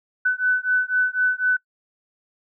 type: beating tone pair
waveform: sine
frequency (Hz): 1500 / 1504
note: F#6 / F#6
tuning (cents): +23 / +28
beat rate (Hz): 4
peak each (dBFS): -21 / -21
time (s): 0.25-1.57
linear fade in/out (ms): 10
effects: noise-tail reverb RT60 0.1 s tail -25 dB re dry